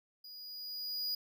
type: tone with level ramp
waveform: square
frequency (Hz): 4905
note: D#8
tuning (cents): -26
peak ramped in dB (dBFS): -49 to -33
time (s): 0.24-1.15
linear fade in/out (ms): 5
effects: none